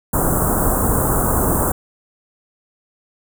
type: band-stop noise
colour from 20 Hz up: pink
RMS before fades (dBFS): -17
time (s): 0.13-1.72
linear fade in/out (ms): 5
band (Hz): 1400 to 7900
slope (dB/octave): 48
effects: none